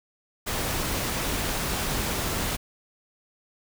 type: noise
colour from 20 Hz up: pink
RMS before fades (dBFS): -28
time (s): 0.46-2.57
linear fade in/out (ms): 20
effects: none